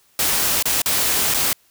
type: noise with dropouts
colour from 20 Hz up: white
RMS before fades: -19 dBFS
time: 0.19-1.53 s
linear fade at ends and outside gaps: 2 ms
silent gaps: 0.626-0.655 / 0.819-0.859 / 1.34-1.344 s
effects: white hiss -58 dBFS RMS until 1.7 s